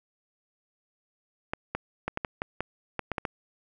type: clicks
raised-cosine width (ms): 0.5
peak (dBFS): -14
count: 11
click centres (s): 1.535 / 1.75 / 2.08 / 2.174 / 2.248 / 2.419 / 2.606 / 2.993 / 3.117 / 3.182 / 3.252
effects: none